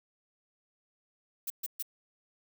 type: noise bursts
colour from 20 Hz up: violet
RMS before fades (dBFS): -35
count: 3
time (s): 1.47-1.826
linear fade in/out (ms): 5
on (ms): 32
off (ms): 130
effects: none